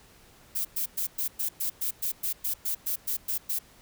violet noise bursts, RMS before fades -29 dBFS, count 15, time 0.55-3.59 s, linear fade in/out 10 ms, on 100 ms, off 110 ms, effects pink hiss -56 dBFS RMS until 3.81 s

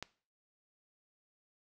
click, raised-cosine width 0.2 ms, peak -22 dBFS, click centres 0.026 s, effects noise-tail reverb RT60 0.4 s tail -18 dB re dry

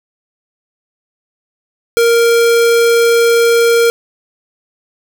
square tone, 466.2 Hz, A#4, in tune, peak -8 dBFS, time 1.97-3.9 s, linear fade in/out 0 ms, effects none

